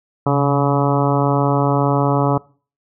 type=harmonic tone with a mistuned harmonic; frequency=141.7 Hz; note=C#3; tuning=38 cents sharp; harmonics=1 / 2 / 3 / 4 / 5 / 6 / 7 / 8 / 9; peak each=-17 / -20 / -22 / -23 / -24 / -25 / -25 / -26 / -27 dBFS; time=0.26-2.38 s; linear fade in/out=5 ms; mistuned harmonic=1; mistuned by=-63 cents; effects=noise-tail reverb RT60 0.4 s tail -22 dB re dry